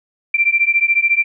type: beating tone pair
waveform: sine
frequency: 2349 / 2363 Hz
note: D7 / D7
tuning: 0 / +10 cents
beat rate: 14 Hz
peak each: -15 dBFS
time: 0.34-1.24 s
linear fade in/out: 5 ms
effects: none